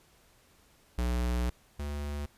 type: tone pair in turn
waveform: square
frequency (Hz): 60.6 / 72.69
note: B1 / D2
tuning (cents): -32 / -17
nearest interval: minor third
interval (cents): 315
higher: second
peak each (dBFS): -28 / -34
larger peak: first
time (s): 0.98-1.5 / 1.79-2.26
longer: first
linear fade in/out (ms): 5
effects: pink hiss -63 dBFS RMS until 2.37 s + resampled to 32000 Hz